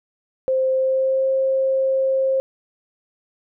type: tone with pitch glide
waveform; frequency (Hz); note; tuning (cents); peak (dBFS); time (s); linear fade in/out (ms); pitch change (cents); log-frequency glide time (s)
sine; 523.3 to 531.8; C5 to C5; 0 to +28; -16; 0.48-2.4; 0; +28; 0.71-1.29
effects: none